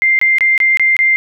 sine tone bursts, 2096 Hz, C7, 2 cents sharp, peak -8 dBFS, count 6, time 0.02-1.16 s, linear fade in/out 0 ms, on 170 ms, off 24 ms, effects none

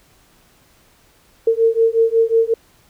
sine beating tone pair, 451.7 / 457.2 Hz, A4 / A#4, +45 / -34 cents, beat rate 5.5 Hz, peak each -15 dBFS, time 1.47-2.54 s, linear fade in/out 5 ms, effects pink hiss -54 dBFS RMS until 2.89 s

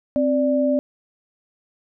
sine tone pair together, 262.6 / 587.3 Hz, C4 / D5, +6 / 0 cents, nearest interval octave + major second, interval 1394 cents, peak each -19 dBFS, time 0.16-0.79 s, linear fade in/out 0 ms, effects none

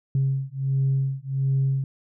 sine beating tone pair, 134.5 / 135.9 Hz, C3 / C#3, +48 / -34 cents, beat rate 1.4 Hz, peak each -23 dBFS, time 0.15-1.84 s, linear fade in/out 2 ms, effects tanh soft clip ceiling -15 dBFS

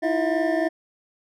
triangle tone cluster, 318.8 / 341.9 / 648 / 711 / 1786 Hz, D#4 / F4 / E5 / F5 / A6, +42 / -37 / -30 / +31 / +25 cents, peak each -23 / -25 / -22 / -29 / -30 dBFS, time 0.02-0.69 s, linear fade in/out 20 ms, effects none

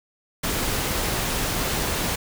pink noise, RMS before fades -25 dBFS, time 0.43-2.16 s, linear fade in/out 10 ms, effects none

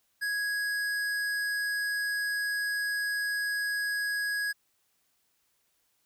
sine tone with hard clipping, 1661.2 Hz, G#6, in tune, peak -30 dBFS, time 0.21-4.53 s, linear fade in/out 20 ms, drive 14 dB, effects white hiss -73 dBFS RMS until 6.05 s

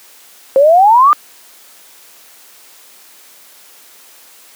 sine exponential sweep, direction up, 525 to 1232 Hz, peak -4 dBFS, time 0.56-1.13 s, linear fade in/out 0 ms, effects white hiss -42 dBFS RMS until 4.55 s + high-pass 300 Hz 12 dB/octave

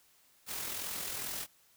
white noise with amplitude modulation, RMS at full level -37 dBFS, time 0.46-1.47 s, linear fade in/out 50 ms, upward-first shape sine, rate 42.4 Hz, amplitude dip 40%, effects white hiss -66 dBFS RMS until 1.76 s

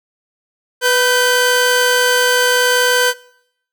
sawtooth tone pair together, 493.9 / 1542.4 Hz, B4 / G6, 0 / -28 cents, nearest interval octave + minor sixth, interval 1972 cents, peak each -10 dBFS, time 0.81-3.14 s, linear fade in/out 50 ms, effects noise-tail reverb RT60 0.7 s tail -21 dB re dry

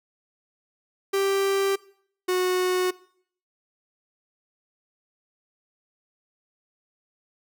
45% pulse tone pair in turn, 392 / 366.3 Hz, G4 / F#4, 0 / -17 cents, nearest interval minor second, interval 117 cents, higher first, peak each -21 dBFS, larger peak neither, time 1.13-1.76 / 2.28-2.91 s, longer neither, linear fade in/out 10 ms, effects noise-tail reverb RT60 0.6 s tail -21 dB re dry

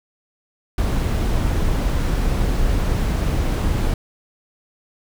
brown noise, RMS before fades -19 dBFS, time 0.78-3.94 s, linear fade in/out 2 ms, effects none

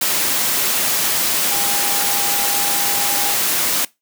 sine tone in noise, 809 Hz, G#5, 46 cents flat, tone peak -26 dBFS, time 1.51-3.34 s, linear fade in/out 5 ms, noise white, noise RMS -18 dBFS, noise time 0.01-3.85 s, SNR -11 dB, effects noise-tail reverb RT60 0.2 s tail -21 dB re dry + high-pass 150 Hz 12 dB/octave

